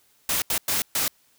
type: noise bursts at uneven times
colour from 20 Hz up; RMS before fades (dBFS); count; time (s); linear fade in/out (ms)
white; -24; 4; 0.29-0.42 / 0.5-0.58 / 0.68-0.82 / 0.95-1.08; 2
effects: white hiss -62 dBFS RMS until 1.38 s